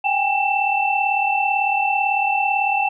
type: tone cluster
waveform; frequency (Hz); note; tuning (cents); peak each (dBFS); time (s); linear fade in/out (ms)
sine; 782 / 820 / 2671; G5 / G#5 / E7; -4 / -22 / +22; -21; 0.04-2.89; 10
effects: none